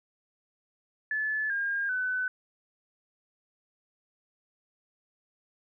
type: tone with pitch steps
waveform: sine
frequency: 1730 / 1614.1 / 1506.1 Hz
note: A6 / G#6 / F#6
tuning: -30 / -50 / +30 cents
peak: -27 dBFS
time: 1.11-2.28 s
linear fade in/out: 2 ms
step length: 390 ms
effects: none